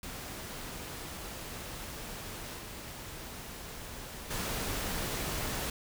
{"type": "noise with level steps", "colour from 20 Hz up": "pink", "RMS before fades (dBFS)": [-42, -44, -35], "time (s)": [0.03, 5.7], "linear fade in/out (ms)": 2, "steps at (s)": [2.58, 4.3], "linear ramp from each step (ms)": 10, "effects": []}